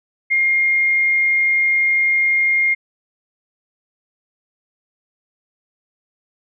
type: tone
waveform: sine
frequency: 2126 Hz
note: C7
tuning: 27 cents sharp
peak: -13 dBFS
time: 0.3-2.75 s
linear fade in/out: 20 ms
effects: none